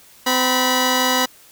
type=tone pair together; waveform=10% pulse; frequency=256 / 977.8 Hz; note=C4 / B5; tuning=-38 / -18 cents; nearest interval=octave + major seventh; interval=2320 cents; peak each=-10 dBFS; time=0.26-1.26 s; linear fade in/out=10 ms; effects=white hiss -48 dBFS RMS until 1.51 s